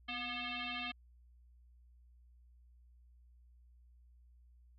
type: tone with frequency modulation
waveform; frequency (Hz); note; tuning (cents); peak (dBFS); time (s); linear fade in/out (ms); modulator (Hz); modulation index
sine; 249; B3; +14; -38; 0.08-0.92; 10; 485; 6.9
effects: added 60 Hz sine -60 dBFS peak until 4.78 s